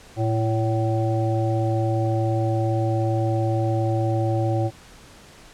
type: harmonic tone with a mistuned harmonic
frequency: 112.2 Hz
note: A2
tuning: 34 cents sharp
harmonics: 1 / 3 / 5 / 7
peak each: -21 / -26 / -28 / -29 dBFS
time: 0.16-4.71 s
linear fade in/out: 50 ms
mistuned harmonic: 7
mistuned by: -44 cents
effects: pink hiss -47 dBFS RMS until 5.53 s + low-pass 9000 Hz 12 dB/octave